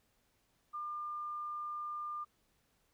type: tone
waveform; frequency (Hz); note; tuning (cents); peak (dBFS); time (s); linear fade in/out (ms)
sine; 1200; D6; +37; -38; 0.73-2.25; 20
effects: pink hiss -75 dBFS RMS until 2.93 s